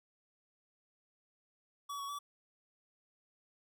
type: tone with pitch steps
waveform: square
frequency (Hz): 1138 / 1119 / 1149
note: C#6 / C#6 / D6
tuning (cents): +45 / +16 / -38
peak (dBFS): -40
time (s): 1.89-2.19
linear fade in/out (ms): 10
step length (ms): 100
effects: none